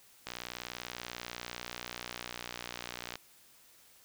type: click train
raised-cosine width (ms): 0.2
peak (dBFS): -21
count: 175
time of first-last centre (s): 0.27-3.156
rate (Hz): 60.3
effects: white hiss -61 dBFS RMS until 4.04 s